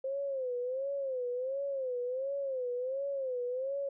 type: tone with vibrato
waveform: sine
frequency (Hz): 523.3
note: C5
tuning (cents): 0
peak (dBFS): -32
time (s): 0.04-3.89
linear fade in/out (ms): 5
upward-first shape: sine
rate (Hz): 1.4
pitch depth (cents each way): 120
effects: none